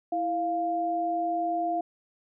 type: tone pair together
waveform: sine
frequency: 329.6 / 698.5 Hz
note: E4 / F5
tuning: 0 / 0 cents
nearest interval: octave + minor second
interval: 1300 cents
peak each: -32 / -26 dBFS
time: 0.12-1.81 s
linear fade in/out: 5 ms
effects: none